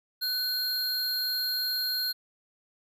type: tone pair together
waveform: square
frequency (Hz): 1500 / 4221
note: F#6 / C8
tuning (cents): +23 / +14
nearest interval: octave + tritone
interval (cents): 1791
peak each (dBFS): -39 / -28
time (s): 0.21-2.13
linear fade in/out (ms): 20
effects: none